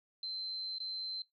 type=tone with dropouts; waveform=sine; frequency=4096 Hz; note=C8; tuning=38 cents flat; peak=-37 dBFS; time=0.23-1.22 s; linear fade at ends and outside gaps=2 ms; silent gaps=0.784-0.802 s; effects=noise-tail reverb RT60 0.2 s tail -25 dB re dry